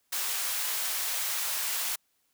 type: high-pass noise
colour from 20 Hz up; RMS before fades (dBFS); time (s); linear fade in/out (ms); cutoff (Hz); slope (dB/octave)
white; -31; 0.12-1.96; 10; 750; 12
effects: white hiss -73 dBFS RMS until 2.33 s